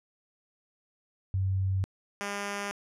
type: tone pair in turn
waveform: sine / 5% pulse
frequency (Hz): 95.4 / 202.1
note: G2 / G#3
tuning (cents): -47 / -47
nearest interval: octave + minor second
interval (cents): 1300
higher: second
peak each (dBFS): -25 / -21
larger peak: second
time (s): 1.34-1.84 / 2.21-2.71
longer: neither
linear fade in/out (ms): 0
effects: low-pass 10000 Hz 12 dB/octave